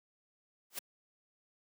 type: noise with exponential growth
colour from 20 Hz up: white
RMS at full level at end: -33 dBFS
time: 0.7-0.79 s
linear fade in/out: 5 ms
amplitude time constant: 18 ms
effects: high-pass 200 Hz 12 dB/octave